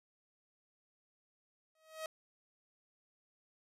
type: tone with exponential growth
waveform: sawtooth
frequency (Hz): 634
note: D#5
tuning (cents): +32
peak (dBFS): -33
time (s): 1.75-2.06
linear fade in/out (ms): 2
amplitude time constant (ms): 66
effects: resampled to 32000 Hz